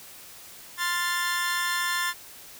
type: chord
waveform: sawtooth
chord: F major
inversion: second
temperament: equal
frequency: 1046.5 / 1396.9 / 1760 Hz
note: C6 / F6 / A6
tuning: 0 / 0 / 0 cents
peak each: -26 / -30 / -24 dBFS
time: 0.77-2.14 s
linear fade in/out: 50 ms
effects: white hiss -46 dBFS RMS until 2.59 s